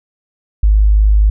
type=tone; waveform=sine; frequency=51.91 Hz; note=G#1; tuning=in tune; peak=-6 dBFS; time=0.63-1.3 s; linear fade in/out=5 ms; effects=none